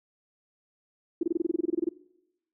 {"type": "tone bursts", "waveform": "sine", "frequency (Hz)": 336.8, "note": "E4", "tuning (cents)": 37, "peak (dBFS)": -22, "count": 15, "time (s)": [1.21, 1.89], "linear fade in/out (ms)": 5, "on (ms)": 22, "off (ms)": 25, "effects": ["noise-tail reverb RT60 0.9 s tail -21 dB re dry"]}